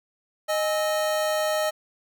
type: tone cluster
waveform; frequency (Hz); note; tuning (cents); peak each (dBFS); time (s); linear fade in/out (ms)
square; 619 / 831 / 1298; D#5 / G#5 / E6; -9 / +1 / -27; -24 / -33 / -33; 0.48-1.71; 20
effects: none